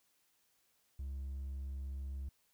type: tone with hard clipping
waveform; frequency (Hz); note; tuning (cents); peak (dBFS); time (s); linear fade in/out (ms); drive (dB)
sine; 67.9; C#2; -35; -40; 0.99-2.29; 5; 2
effects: white hiss -75 dBFS RMS until 2.53 s